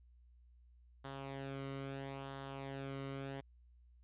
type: tone with flanger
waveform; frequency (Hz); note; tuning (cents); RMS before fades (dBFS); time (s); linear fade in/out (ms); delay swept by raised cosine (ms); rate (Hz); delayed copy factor
sawtooth; 136.6; C#3; -25; -45; 1.04-3.41; 10; 0.41 to 1.19; 0.75; -0.6
effects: added 60 Hz sine -61 dBFS peak until 4.03 s + resampled to 8000 Hz